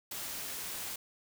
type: noise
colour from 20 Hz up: white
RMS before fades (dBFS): -40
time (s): 0.11-0.96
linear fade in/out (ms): 5
effects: none